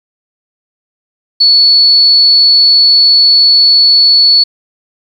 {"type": "tone", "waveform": "sine", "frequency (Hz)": 4423, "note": "C#8", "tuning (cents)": -5, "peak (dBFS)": -3, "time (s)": [1.4, 4.44], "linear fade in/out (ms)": 10, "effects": ["7-bit"]}